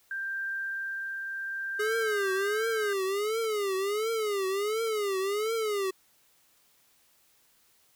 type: tone with tremolo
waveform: sine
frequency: 1581 Hz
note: G6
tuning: 14 cents sharp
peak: -30 dBFS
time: 0.11-2.93 s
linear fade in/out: 2 ms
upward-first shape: triangle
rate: 0.67 Hz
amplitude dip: 30%
type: tone with vibrato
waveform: square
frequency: 415.3 Hz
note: G#4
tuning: in tune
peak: -28 dBFS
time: 1.79-5.91 s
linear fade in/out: 10 ms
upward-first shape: triangle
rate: 1.4 Hz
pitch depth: 180 cents each way
effects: white hiss -65 dBFS RMS until 7.95 s